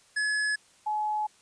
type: tone pair in turn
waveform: square / sine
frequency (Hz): 1700 / 850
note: G#6 / G#5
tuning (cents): +40 / +40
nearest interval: octave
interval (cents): 1200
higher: first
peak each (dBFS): -26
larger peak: neither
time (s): 0.16-0.56 / 0.86-1.27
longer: second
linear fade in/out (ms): 10
effects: white hiss -60 dBFS RMS until 1.41 s + resampled to 22050 Hz